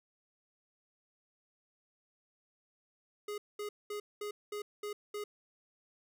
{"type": "tone bursts", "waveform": "square", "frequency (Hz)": 415.3, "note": "G#4", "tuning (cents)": 0, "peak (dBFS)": -38, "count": 7, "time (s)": [3.28, 5.24], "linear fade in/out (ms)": 5, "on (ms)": 100, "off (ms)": 210, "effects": []}